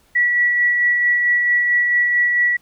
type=tone with tremolo; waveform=sine; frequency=1941 Hz; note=B6; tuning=31 cents flat; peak=-12 dBFS; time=0.15-2.57 s; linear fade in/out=10 ms; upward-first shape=sine; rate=4.5 Hz; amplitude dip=30%; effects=pink hiss -57 dBFS RMS until 2.61 s